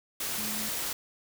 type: tone in noise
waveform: sine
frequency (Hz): 215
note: A3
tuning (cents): -40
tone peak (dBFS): -39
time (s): 0.38-0.69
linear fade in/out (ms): 5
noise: white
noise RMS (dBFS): -33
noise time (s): 0.2-0.93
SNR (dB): -9
effects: none